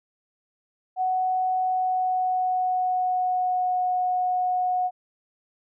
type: tone with pitch glide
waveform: sine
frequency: 743 to 730.7 Hz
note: F#5 to F#5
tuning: +7 to -22 cents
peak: -21 dBFS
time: 0.96-4.91 s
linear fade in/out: 50 ms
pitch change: -29 cents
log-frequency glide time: 1.59-3.82 s
effects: none